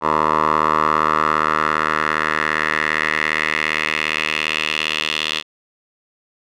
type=tone with band-pass filter sweep; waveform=10% pulse; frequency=77.4 Hz; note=D#2; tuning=9 cents flat; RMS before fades=-19 dBFS; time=0.01-5.43 s; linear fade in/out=50 ms; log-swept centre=960 to 3200 Hz; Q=3.2; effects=none